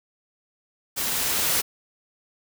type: noise with level ramp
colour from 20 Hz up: white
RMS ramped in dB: -27 to -22 dBFS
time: 0.96-1.62 s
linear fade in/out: 20 ms
effects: none

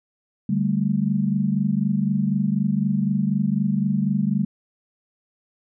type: chord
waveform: sine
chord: D suspended fourth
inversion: none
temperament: equal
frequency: 146.83 / 196 / 220 Hz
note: D3 / G3 / A3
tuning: 0 / 0 / 0 cents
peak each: -25 / -21 / -24 dBFS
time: 0.49-4.45 s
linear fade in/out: 5 ms
effects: none

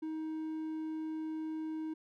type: tone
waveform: triangle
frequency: 315.1 Hz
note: D#4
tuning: 22 cents sharp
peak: -34 dBFS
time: 0.02-1.94 s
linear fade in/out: 10 ms
effects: none

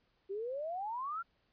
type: exponential sweep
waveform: sine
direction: up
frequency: 378 to 1409 Hz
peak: -36 dBFS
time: 0.29-1.23 s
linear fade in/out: 20 ms
effects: pink hiss -75 dBFS RMS until 1.52 s + resampled to 11025 Hz

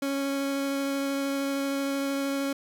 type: tone with vibrato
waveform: 30% pulse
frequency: 276.4 Hz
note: C#4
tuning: 5 cents flat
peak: -24 dBFS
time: 0.02-2.53 s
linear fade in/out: 5 ms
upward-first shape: sine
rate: 13 Hz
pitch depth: 8 cents each way
effects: none

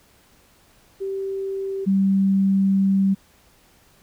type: tone pair in turn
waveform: sine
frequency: 388.6 / 194.3 Hz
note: G4 / G3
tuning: -15 / -15 cents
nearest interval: octave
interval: 1200 cents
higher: first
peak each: -24 / -15 dBFS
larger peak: second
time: 1-1.86 / 1.86-3.15 s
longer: second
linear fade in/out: 20 ms
effects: pink hiss -56 dBFS RMS until 4.02 s

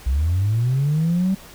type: linear sweep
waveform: sine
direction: up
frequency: 60.4 to 194.8 Hz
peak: -15 dBFS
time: 0.06-1.35 s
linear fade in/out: 10 ms
effects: tanh soft clip ceiling -13 dBFS + pink hiss -43 dBFS RMS until 1.54 s

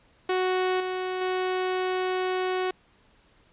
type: tone with level steps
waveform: sawtooth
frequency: 370 Hz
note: F#4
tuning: in tune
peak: -19 / -24 / -21 dBFS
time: 0.29-2.71 s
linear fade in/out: 5 ms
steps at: 0.8 / 1.21 s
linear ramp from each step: 5 ms
effects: pink hiss -61 dBFS RMS until 3.52 s + resampled to 8000 Hz

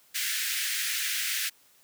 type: high-pass noise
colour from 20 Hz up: pink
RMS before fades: -30 dBFS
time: 0.14-1.5 s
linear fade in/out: 20 ms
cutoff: 1600 Hz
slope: 48 dB/octave
effects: white hiss -61 dBFS RMS until 1.83 s + high-pass 80 Hz 12 dB/octave

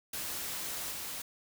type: noise with level steps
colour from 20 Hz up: white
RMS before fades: -38 / -40 dBFS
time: 0.13-1.22 s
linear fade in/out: 5 ms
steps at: 0.91 s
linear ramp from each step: 5 ms
effects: none

